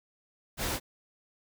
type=noise; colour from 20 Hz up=pink; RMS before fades=-32 dBFS; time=0.57-0.8 s; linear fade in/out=50 ms; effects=none